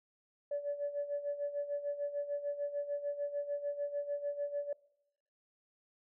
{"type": "tone with tremolo", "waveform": "sine", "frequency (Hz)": 576, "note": "D5", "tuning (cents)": -34, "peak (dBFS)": -31, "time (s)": [0.51, 4.73], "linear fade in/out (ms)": 5, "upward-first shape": "sine", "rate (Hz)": 6.7, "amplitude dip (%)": 75, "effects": ["noise-tail reverb RT60 0.8 s tail -23 dB re dry", "tanh soft clip ceiling -28 dBFS"]}